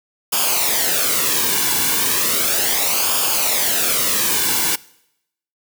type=noise with flanger; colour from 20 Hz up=white; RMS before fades=-18 dBFS; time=0.32-4.76 s; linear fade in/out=10 ms; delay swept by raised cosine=0.5 to 1.6 ms; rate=0.35 Hz; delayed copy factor=-0.65; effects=noise-tail reverb RT60 0.8 s tail -22 dB re dry